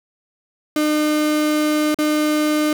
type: tone with dropouts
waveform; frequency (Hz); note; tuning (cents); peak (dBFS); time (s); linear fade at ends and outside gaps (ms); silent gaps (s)
35% pulse; 303.1; D#4; -45; -14; 0.76-2.73; 2; 1.945-1.987
effects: none